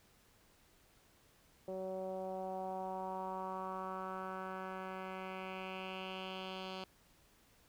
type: tone with low-pass filter sweep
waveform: 10% pulse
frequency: 188.1 Hz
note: F#3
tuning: 29 cents sharp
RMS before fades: -43 dBFS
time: 1.68-6.84 s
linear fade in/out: 2 ms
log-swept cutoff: 520 to 3900 Hz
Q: 3.2
effects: pink hiss -68 dBFS RMS until 7.68 s